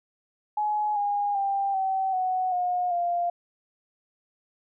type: tone with pitch steps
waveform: sine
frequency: 843 / 816.6 / 791.1 / 766.4 / 742.4 / 719.2 / 696.7 Hz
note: G#5 / G#5 / G5 / G5 / F#5 / F#5 / F5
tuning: +26 / -29 / +16 / -39 / +6 / -49 / -4 cents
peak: -23 dBFS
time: 0.57-3.3 s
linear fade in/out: 5 ms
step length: 390 ms
effects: none